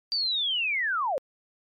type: linear sweep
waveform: sine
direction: down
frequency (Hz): 4699 to 491.9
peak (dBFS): -24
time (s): 0.12-1.18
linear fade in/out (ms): 0
effects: MP3 64 kbps